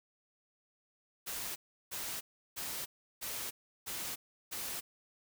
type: noise bursts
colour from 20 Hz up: white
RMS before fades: -40 dBFS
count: 6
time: 1.26-4.81 s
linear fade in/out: 20 ms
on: 300 ms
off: 350 ms
effects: none